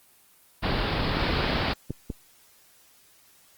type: low-pass noise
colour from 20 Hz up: pink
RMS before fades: -26 dBFS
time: 0.62-1.74 s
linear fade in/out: 20 ms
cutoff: 4900 Hz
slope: 96 dB/octave
type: clicks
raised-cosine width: 3 ms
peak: -17 dBFS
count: 4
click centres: 1.17 / 1.301 / 1.906 / 2.102 s
effects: white hiss -58 dBFS RMS until 3.57 s + Opus 24 kbps